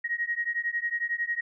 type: beating tone pair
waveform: sine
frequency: 1880 / 1891 Hz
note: A#6 / A#6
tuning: +14 / +24 cents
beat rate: 11 Hz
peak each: -30 dBFS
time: 0.04-1.41 s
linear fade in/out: 10 ms
effects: none